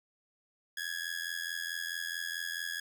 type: tone with amplitude modulation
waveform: sawtooth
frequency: 1673 Hz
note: G#6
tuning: 12 cents sharp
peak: -28 dBFS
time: 0.77-2.8 s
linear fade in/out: 5 ms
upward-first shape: sine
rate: 84.6 Hz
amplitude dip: 85%
effects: 11-bit